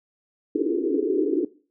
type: band-pass noise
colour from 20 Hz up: pink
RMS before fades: -23 dBFS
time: 0.55-1.45 s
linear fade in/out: 5 ms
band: 280 to 440 Hz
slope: 96 dB/octave
effects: noise-tail reverb RT60 0.4 s tail -19 dB re dry